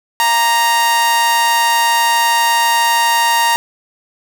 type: tone with amplitude modulation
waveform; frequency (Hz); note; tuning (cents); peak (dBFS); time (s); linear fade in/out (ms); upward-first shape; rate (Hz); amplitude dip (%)
sawtooth; 932.3; A#5; 0; -5; 0.2-3.56; 0; sine; 248; 45
effects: none